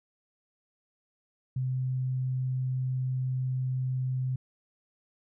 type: tone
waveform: sine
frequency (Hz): 129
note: C3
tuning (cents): -24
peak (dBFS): -27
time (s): 1.56-4.36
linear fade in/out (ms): 5
effects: none